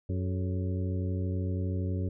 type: harmonic tone with a mistuned harmonic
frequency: 92.6 Hz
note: F#2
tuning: 2 cents sharp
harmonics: 1 / 2 / 3 / 4 / 5 / 6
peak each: -29 / -37 / -39 / -42 / -44 / -47 dBFS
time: 0.09-2.09 s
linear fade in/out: 5 ms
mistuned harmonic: 5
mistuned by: -91 cents
effects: none